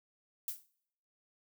violet noise with exponential decay, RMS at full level -34 dBFS, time 0.48-0.66 s, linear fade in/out 1 ms, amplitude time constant 38 ms, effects noise-tail reverb RT60 0.7 s tail -23 dB re dry

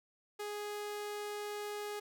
sawtooth tone, 415.3 Hz, G#4, in tune, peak -35 dBFS, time 0.39-2 s, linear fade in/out 10 ms, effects none

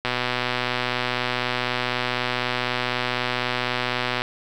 click train, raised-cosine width 0.3 ms, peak -7 dBFS, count 518, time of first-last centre 0.05-4.219 s, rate 124 Hz, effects 8-bit

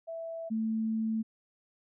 sine tone pair in turn, 659.3 / 221.5 Hz, E5 / A3, 0 / +12 cents, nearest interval octave + perfect fifth, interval 1888 cents, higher first, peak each -36 / -28 dBFS, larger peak second, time 0.07-0.5 / 0.5-1.23 s, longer second, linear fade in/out 20 ms, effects none

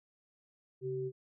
sine tone pair together, 135.5 / 383.3 Hz, C#3 / G4, -39 / -39 cents, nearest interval octave + tritone, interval 1800 cents, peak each -40 / -35 dBFS, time 0.81-1.12 s, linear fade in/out 50 ms, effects none

